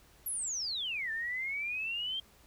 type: exponential two-way sweep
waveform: sine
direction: down then up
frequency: 11840 to 1760 to 3200 Hz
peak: -33 dBFS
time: 0.26-2.2 s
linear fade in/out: 5 ms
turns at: 1.11 s
effects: added 60 Hz sine -66 dBFS peak until 2.46 s + pink hiss -62 dBFS RMS until 2.46 s